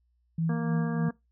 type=tone with tremolo; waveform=sine; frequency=163.9 Hz; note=E3; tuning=10 cents flat; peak=-24 dBFS; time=0.38-1.09 s; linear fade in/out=5 ms; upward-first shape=sine; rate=3.3 Hz; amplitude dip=55%
type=harmonic tone; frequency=233.1 Hz; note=A#3; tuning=in tune; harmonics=1 / 2 / 3 / 4 / 5 / 6 / 7; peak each=-31 / -38 / -43 / -46 / -44 / -52 / -43 dBFS; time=0.49-1.11 s; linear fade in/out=5 ms
effects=noise-tail reverb RT60 0.2 s tail -22 dB re dry + added 60 Hz sine -67 dBFS peak until 1.31 s